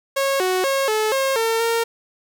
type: tone with pitch steps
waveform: sawtooth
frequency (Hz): 547 / 370.1 / 544 / 432.3 / 538 / 453 / 460.7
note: C#5 / F#4 / C#5 / A4 / C5 / A#4 / A#4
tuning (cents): -23 / 0 / -33 / -31 / +48 / -50 / -20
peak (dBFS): -14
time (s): 0.16-1.84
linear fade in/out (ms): 10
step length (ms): 240
effects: none